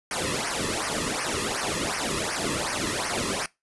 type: noise with flanger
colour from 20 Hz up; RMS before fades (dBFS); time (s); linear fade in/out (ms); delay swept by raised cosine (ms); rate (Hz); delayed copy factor
pink; -28; 0.11-3.46; 2; 0.26 to 1.36; 2.7; -0.9
effects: noise-tail reverb RT60 0.2 s tail -21 dB re dry + resampled to 24000 Hz